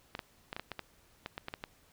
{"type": "clicks", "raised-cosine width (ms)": 0.3, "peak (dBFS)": -22, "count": 12, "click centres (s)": [0.151, 0.192, 0.529, 0.565, 0.596, 0.717, 0.793, 1.261, 1.379, 1.484, 1.539, 1.639], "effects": ["pink hiss -65 dBFS RMS until 1.92 s"]}